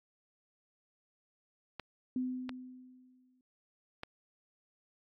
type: clicks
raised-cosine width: 0.3 ms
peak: -24 dBFS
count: 3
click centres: 1.797 / 2.493 / 4.034 s
type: tone with exponential decay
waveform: sine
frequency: 254.2 Hz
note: C4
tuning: 50 cents flat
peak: -30 dBFS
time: 2.16-3.41 s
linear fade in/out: 2 ms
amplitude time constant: 270 ms
effects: AAC 64 kbps